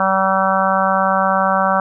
harmonic tone, 191.4 Hz, G3, 41 cents flat, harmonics 1 / 3 / 4 / 5 / 6 / 7 / 8, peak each -23 / -20 / -19 / -21 / -20 / -20 / -24 dBFS, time 0-1.8 s, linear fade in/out 2 ms, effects none

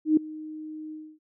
sine tone with ADSR envelope, 310 Hz, D#4, 6 cents flat, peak -14 dBFS, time 0.05-1.19 s, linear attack 120 ms, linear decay 4 ms, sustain -21 dB, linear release 270 ms, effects none

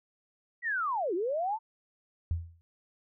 sine linear two-way sweep, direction down then up, 1970 to 325.8 to 916 Hz, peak -28 dBFS, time 0.62-1.59 s, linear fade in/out 50 ms, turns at 1.14 s
sine tone with exponential decay, 84 Hz, E2, 33 cents sharp, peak -24 dBFS, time 2.31-2.61 s, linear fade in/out 0 ms, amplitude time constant 64 ms
effects none

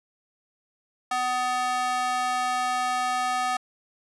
square tone with high-pass filter, 250.5 Hz, B3, 25 cents sharp, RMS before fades -26 dBFS, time 1.11-3.57 s, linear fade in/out 5 ms, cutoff 940 Hz, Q 9.9, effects resampled to 24000 Hz

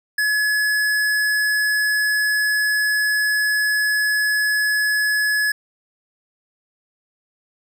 sine tone with hard clipping, 1700 Hz, G#6, 40 cents sharp, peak -18 dBFS, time 0.18-5.52 s, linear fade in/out 5 ms, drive 17 dB, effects none

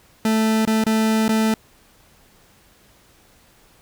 40% pulse tone with dropouts, 220 Hz, A3, in tune, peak -15 dBFS, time 0.25-1.54 s, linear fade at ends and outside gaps 2 ms, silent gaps 0.652-0.674 / 0.839-0.865 / 1.281-1.291 s, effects pink hiss -54 dBFS RMS until 3.81 s

